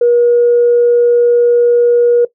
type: tone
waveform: sine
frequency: 478.9 Hz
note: A#4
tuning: 47 cents sharp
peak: -5 dBFS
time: 0.01-2.25 s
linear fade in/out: 5 ms
effects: noise-tail reverb RT60 0.1 s tail -17 dB re dry + tanh soft clip ceiling -1 dBFS